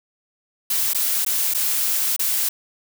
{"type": "noise with dropouts", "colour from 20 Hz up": "blue", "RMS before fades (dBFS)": -21, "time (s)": [0.7, 2.49], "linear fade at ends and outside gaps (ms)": 5, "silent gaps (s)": [[0.935, 0.946], [1.249, 1.263], [1.538, 1.546], [2.164, 2.193]], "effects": []}